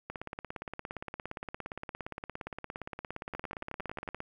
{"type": "two click trains", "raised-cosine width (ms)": 0.5, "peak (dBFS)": [-23, -23], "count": [9, 72], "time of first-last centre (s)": [[3.35, 4.077], [0.1, 4.204]], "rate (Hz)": [11, 17.3], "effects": ["10-bit"]}